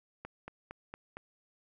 click train, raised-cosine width 0.5 ms, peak -27 dBFS, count 5, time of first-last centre 0.25-1.17 s, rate 4.35 Hz, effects none

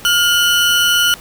40% pulse tone pair together, 1415.8 / 3000 Hz, F6 / F#7, +23 / +23 cents, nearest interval octave + minor second, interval 1300 cents, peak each -13 dBFS, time 0.05-1.14 s, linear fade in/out 0 ms, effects pink hiss -37 dBFS RMS until 1.2 s

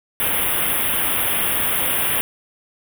white band-stop noise, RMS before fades -20 dBFS, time 0.2-2.21 s, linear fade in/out 0 ms, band 3500 to 9200 Hz, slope 96 dB/octave, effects none

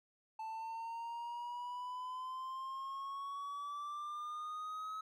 triangle exponential sweep, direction up, 880 to 1285 Hz, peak -39 dBFS, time 0.39-5.01 s, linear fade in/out 5 ms, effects none

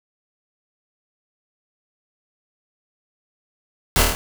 pink noise with echo, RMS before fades -17 dBFS, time 3.96-4.02 s, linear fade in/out 0 ms, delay 26 ms, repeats 5, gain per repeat -2 dB, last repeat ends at 4.15 s, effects none

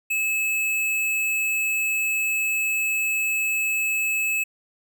square tone, 2596 Hz, E7, 27 cents flat, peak -22 dBFS, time 0.1-4.44 s, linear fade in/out 10 ms, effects none

